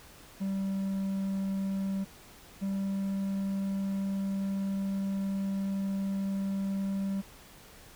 triangle tone pair in turn, 194.2 / 195.44 Hz, G3 / G3, -16 / -5 cents, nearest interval unison, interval 11 cents, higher second, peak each -27 dBFS, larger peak neither, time 0.4-2.05 / 2.61-7.22 s, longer second, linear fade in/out 20 ms, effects pink hiss -53 dBFS RMS until 7.95 s

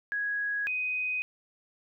sine tone pair in turn, 1661.2 / 2503 Hz, G#6 / D#7, 0 / +10 cents, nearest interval perfect fifth, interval 710 cents, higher second, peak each -28 dBFS, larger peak neither, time 0.12-0.67 / 0.67-1.22 s, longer neither, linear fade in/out 0 ms, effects none

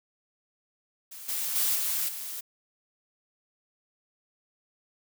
blue noise with level steps, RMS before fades -43 / -31 / -26 / -29 / -37 dBFS, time 1.11-2.41 s, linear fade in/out 10 ms, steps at 1.28 / 1.55 / 1.75 / 2.08 s, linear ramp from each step 10 ms, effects none

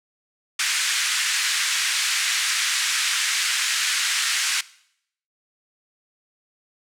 pink band-pass noise, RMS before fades -23 dBFS, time 0.59-4.61 s, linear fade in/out 5 ms, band 1600 to 9100 Hz, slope 24 dB/octave, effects noise-tail reverb RT60 0.7 s tail -20 dB re dry

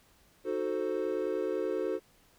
triangle chord, D# diminished seventh, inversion none, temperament equal, 311.1 / 370 / 440 / 523.3 Hz, D#4 / F#4 / A4 / C5, 0 / 0 / 0 / 0 cents, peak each -36 / -32 / -32 / -34 dBFS, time 0.44-2 s, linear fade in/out 50 ms, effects pink hiss -64 dBFS RMS until 2.38 s

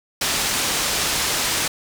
white low-pass noise, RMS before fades -22 dBFS, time 0.21-1.68 s, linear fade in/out 5 ms, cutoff 7600 Hz, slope 12 dB/octave, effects none

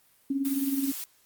sine tone with tremolo, 274.5 Hz, C#4, 17 cents flat, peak -23 dBFS, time 0.3-0.92 s, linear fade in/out 5 ms, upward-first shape sine, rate 19 Hz, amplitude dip 60%
blue noise, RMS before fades -36 dBFS, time 0.45-1.04 s, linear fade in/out 0 ms
effects white hiss -63 dBFS RMS until 1.25 s + Opus 32 kbps

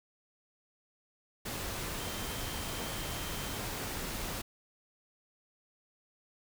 sine tone in noise, 3136 Hz, G7, in tune, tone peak -49 dBFS, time 1.99-3.59 s, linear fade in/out 10 ms, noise pink, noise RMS -38 dBFS, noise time 1.45-4.42 s, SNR -14 dB, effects none

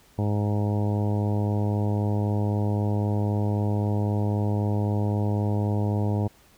harmonic tone, 103.83 Hz, G#2, in tune, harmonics 1 / 2 / 3 / 4 / 5 / 6 / 7 / 8 / 9, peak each -23 / -29 / -33 / -35 / -37 / -39 / -40 / -41 / -42 dBFS, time 0.18-6.28 s, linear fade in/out 10 ms, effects pink hiss -57 dBFS RMS until 6.57 s

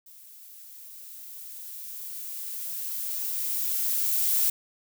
violet noise with level ramp, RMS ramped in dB -50 to -23 dBFS, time 0.06-4.5 s, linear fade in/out 5 ms, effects none

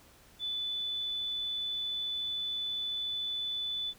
sine tone, 3487 Hz, A7, 16 cents flat, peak -32 dBFS, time 0.39-3.94 s, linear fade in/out 50 ms, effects pink hiss -59 dBFS RMS until 3.98 s

